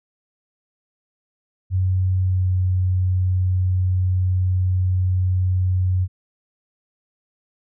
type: tone with pitch glide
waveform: sine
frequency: 93 to 92.09 Hz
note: F#2 to F#2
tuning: +9 to -8 cents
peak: -16 dBFS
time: 1.7-6.08 s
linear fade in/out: 50 ms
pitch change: -17 cents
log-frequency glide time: 2.2-2.5 s
effects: none